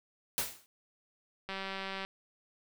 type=noise with exponential decay; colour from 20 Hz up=white; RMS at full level=-29 dBFS; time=0.38-0.66 s; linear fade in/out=0 ms; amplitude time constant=60 ms
type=click train; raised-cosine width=0.3 ms; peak=-23 dBFS; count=109; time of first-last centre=1.49-2.05 s; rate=193 Hz
effects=none